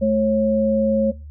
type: tone pair together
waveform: sine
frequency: 216.3 / 545 Hz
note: A3 / C#5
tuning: -29 / -29 cents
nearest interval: octave + major third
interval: 1600 cents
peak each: -18 / -17 dBFS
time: 0.01-1.12 s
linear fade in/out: 20 ms
effects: noise-tail reverb RT60 0.3 s tail -23 dB re dry + added 74 Hz sine -34 dBFS peak until 1.3 s